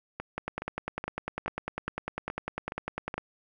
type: two click trains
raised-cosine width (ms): 0.5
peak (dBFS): -19 / -17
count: 8 / 29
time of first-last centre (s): 0.2-3.141 / 0.38-3.18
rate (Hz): 2.38 / 10
effects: none